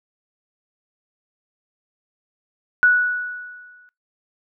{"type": "tone with exponential decay", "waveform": "sine", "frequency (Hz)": 1472, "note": "F#6", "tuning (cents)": -9, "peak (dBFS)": -9, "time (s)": [2.83, 3.89], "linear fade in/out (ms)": 0, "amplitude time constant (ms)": 230, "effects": ["noise-tail reverb RT60 0.2 s tail -22 dB re dry"]}